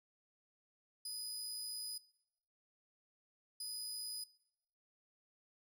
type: tone bursts at uneven times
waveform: 25% pulse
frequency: 4978 Hz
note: D#8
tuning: in tune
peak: -37 dBFS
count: 2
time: 1.05-1.98 / 3.6-4.24 s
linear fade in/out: 5 ms
effects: noise-tail reverb RT60 0.9 s tail -22 dB re dry